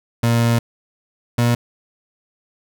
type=tone pair in turn; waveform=30% pulse; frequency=117.1 / 119.22 Hz; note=A#2 / A#2; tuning=+8 / +39 cents; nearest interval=unison; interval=31 cents; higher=second; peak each=-11 dBFS; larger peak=neither; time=0.23-0.59 / 1.38-1.55 s; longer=first; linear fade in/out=5 ms; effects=none